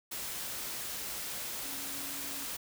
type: tone in noise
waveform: sine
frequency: 277.2 Hz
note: C#4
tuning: in tune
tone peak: -49 dBFS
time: 1.64-2.45 s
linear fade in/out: 10 ms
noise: white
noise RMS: -39 dBFS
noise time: 0.11-2.57 s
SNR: -13 dB
effects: none